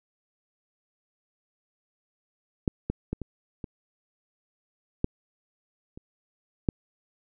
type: clicks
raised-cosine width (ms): 3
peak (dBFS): -10 / -14 / -16 / -21 / -22 / -10 / -29 / -9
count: 8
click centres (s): 2.678 / 2.9 / 3.13 / 3.217 / 3.642 / 5.044 / 5.975 / 6.688
effects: none